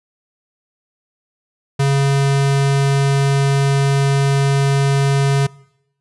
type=tone; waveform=square; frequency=138.59 Hz; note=C#3; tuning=in tune; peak=-13 dBFS; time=1.79-5.47 s; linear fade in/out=10 ms; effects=noise-tail reverb RT60 0.8 s tail -23 dB re dry + resampled to 24000 Hz